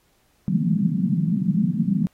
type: band-pass noise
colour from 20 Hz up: pink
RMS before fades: -21 dBFS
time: 0.48-2.07 s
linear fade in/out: 0 ms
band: 160 to 220 Hz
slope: 48 dB/octave
effects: pink hiss -64 dBFS RMS until 2.13 s + AAC 48 kbps